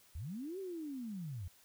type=linear two-way sweep; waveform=sine; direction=up then down; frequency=60.3 to 394.4 to 79.2 Hz; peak=-40 dBFS; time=0.15-1.48 s; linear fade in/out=5 ms; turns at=0.59 s; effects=white hiss -65 dBFS RMS until 1.64 s